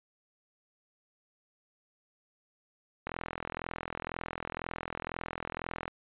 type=click train; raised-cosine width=0.5 ms; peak=-20 dBFS; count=119; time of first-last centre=3.07-5.88 s; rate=42 Hz; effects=resampled to 8000 Hz